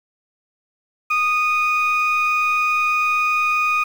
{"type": "tone pair together", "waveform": "sine", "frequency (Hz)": [1237.3, 2473], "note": ["D#6", "D#7"], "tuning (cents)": [-10, -11], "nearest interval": "octave", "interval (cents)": 1199, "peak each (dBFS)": -17, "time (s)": [1.1, 3.84], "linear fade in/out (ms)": 10, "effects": ["tanh soft clip ceiling -12 dBFS", "7-bit"]}